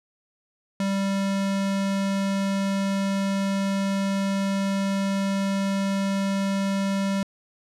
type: tone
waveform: square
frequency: 196 Hz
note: G3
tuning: in tune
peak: -23 dBFS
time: 0.8-7.23 s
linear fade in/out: 2 ms
effects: low-pass 9000 Hz 12 dB/octave